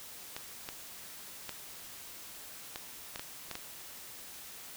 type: clicks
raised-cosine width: 0.2 ms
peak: -21 dBFS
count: 8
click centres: 0.365 / 0.689 / 1.493 / 2.759 / 3.159 / 3.195 / 3.513 / 3.554 s
effects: white hiss -48 dBFS RMS until 4.76 s